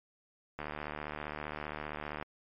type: click train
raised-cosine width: 0.5 ms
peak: -23 dBFS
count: 124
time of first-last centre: 0.59-2.226 s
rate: 75.2 Hz
effects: MP3 32 kbps